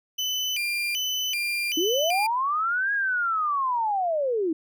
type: tone with vibrato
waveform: 35% pulse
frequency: 2685 Hz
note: E7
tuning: 31 cents sharp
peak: -23 dBFS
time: 0.18-2.27 s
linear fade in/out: 10 ms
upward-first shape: square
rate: 1.3 Hz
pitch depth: 200 cents each way
type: linear two-way sweep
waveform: sine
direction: up then down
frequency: 304.8 to 1661.2 to 304.8 Hz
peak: -22 dBFS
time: 1.77-4.53 s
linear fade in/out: 5 ms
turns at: 2.93 s
effects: none